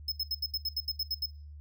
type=tone bursts; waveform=square; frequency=5170 Hz; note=E8; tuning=34 cents flat; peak=-29 dBFS; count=11; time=0.08-1.26 s; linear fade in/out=5 ms; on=40 ms; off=74 ms; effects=noise-tail reverb RT60 0.4 s tail -22 dB re dry + added 74 Hz sine -44 dBFS peak until 1.6 s